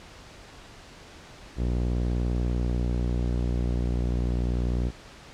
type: tone with low-pass filter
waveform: sawtooth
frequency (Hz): 60.3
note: B1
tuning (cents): -41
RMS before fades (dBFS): -26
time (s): 1.56-4.92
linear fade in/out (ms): 50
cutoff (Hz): 430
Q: 0.81
effects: pink hiss -47 dBFS RMS until 5.33 s + low-pass 6000 Hz 12 dB/octave